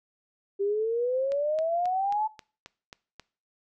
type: exponential sweep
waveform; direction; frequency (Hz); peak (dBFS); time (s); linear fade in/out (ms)
sine; up; 392 to 880; -24; 0.59-2.28; 20
type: click train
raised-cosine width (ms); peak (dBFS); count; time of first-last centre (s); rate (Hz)
0.2; -25; 8; 1.32-3.197; 3.73
effects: noise-tail reverb RT60 0.4 s tail -21 dB re dry